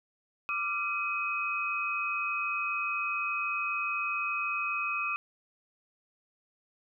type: tone cluster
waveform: sine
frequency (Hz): 1181 / 1374 / 2525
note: D6 / F6 / D#7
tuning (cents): +9 / -29 / +25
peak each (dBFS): -34 / -38 / -31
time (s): 0.49-5.16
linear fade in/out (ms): 0
effects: none